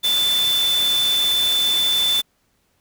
sine tone in noise, 3520 Hz, A7, in tune, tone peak -16 dBFS, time 0.03-2.22 s, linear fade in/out 20 ms, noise white, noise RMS -27 dBFS, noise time 0.03-2.22 s, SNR +8 dB, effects pink hiss -65 dBFS RMS until 2.8 s

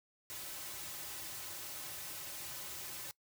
white noise with comb filter, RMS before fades -45 dBFS, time 0.3-3.11 s, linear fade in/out 0 ms, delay 4.3 ms, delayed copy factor -0.65, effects noise-tail reverb RT60 0.1 s tail -21 dB re dry

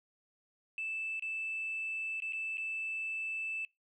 sine tone with dropouts, 2637 Hz, E7, in tune, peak -34 dBFS, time 0.78-3.65 s, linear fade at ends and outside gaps 1 ms, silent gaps 1.196-1.223 / 2.202-2.221 / 2.324-2.332 / 2.572-2.58 s, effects noise-tail reverb RT60 0.2 s tail -25 dB re dry + tanh soft clip ceiling -30 dBFS

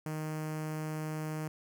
sawtooth tone with notch filter, 155.3 Hz, D#3, 3 cents flat, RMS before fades -37 dBFS, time 0.06-1.48 s, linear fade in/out 2 ms, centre 3700 Hz, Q 1.2, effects none

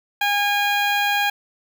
15% pulse tone with notch filter, 816 Hz, G#5, 31 cents flat, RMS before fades -20 dBFS, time 0.21-1.3 s, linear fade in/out 5 ms, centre 8600 Hz, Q 0.95, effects none

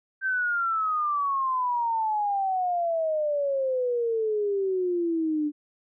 sine exponential sweep, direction down, 1568 to 293 Hz, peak -23 dBFS, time 0.21-5.52 s, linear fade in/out 50 ms, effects none

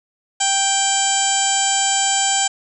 harmonic tone with a mistuned harmonic, 784 Hz, G5, in tune, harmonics 1 / 2 / 3 / 4 / 5 / 6 / 7 / 8 / 9 / 10, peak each -21 / -27 / -30 / -23 / -32 / -30 / -32 / -30 / -22 / -21 dBFS, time 0.4-2.48 s, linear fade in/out 10 ms, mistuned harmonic 9, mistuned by +18 cents, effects none

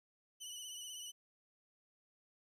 20% pulse tone with vibrato, 2976 Hz, F#7, 9 cents sharp, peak -40 dBFS, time 0.4-1.12 s, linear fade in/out 20 ms, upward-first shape sine, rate 16 Hz, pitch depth 42 cents each way, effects 13-bit

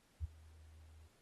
sine tone with ADSR envelope, 78.9 Hz, D#2, 25 cents sharp, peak -34 dBFS, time 0.2-1.08 s, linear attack 42 ms, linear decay 16 ms, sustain -23 dB, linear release 18 ms, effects pink hiss -72 dBFS RMS until 1.21 s + AAC 32 kbps

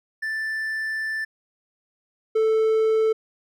triangle tone pair in turn, 1765 / 440.5 Hz, A6 / A4, +5 / +2 cents, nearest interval 2 octaves, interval 2403 cents, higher first, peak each -23 / -15 dBFS, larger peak second, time 0.22-1.25 / 2.35-3.13 s, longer first, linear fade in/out 10 ms, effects none

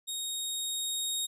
20% pulse tone with level ramp, 3740 Hz, A#7, 5 cents sharp, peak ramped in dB -28 to -24 dBFS, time 0.07-1.27 s, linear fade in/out 20 ms, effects none

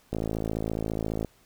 click train, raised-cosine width 2 ms, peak -16 dBFS, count 62, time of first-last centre 0.13-1.247 s, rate 54.6 Hz, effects pink hiss -61 dBFS RMS until 1.45 s

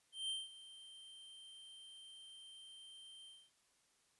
square tone with ADSR envelope, 3136 Hz, G7, in tune, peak -38 dBFS, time 0.12-3.51 s, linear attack 170 ms, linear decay 190 ms, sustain -17 dB, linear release 240 ms, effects white hiss -75 dBFS RMS until 4.19 s + resampled to 24000 Hz

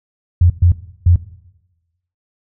sine tone bursts at uneven times, 87.5 Hz, F2, 4 cents sharp, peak -6 dBFS, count 3, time 0.41-0.5 / 0.62-0.72 / 1.06-1.16 s, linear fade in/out 5 ms, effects noise-tail reverb RT60 1.0 s tail -17 dB re dry

